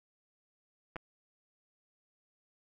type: clicks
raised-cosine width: 0.5 ms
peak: -26 dBFS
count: 2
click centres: 0.959 / 0.965 s
effects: none